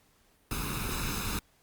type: noise with comb filter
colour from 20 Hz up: pink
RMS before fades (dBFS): -33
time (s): 0.51-1.39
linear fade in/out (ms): 2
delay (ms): 0.78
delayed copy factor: +0.7
effects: pink hiss -66 dBFS RMS until 1.62 s + Opus 48 kbps